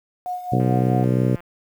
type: tone with tremolo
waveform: sine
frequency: 724 Hz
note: F#5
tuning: 38 cents flat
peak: -23 dBFS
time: 0.26-1.04 s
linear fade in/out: 0 ms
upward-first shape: sine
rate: 4.6 Hz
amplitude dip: 65%
type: harmonic tone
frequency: 63 Hz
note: B1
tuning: 35 cents sharp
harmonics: 2 / 3 / 4 / 5 / 6 / 7 / 8 / 9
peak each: -19 / -23 / -25 / -27 / -29 / -30 / -31 / -32 dBFS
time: 0.52-1.36 s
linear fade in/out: 5 ms
type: click train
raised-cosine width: 0.5 ms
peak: -28 dBFS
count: 141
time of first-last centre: 0.6-1.405 s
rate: 174 Hz
effects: 8-bit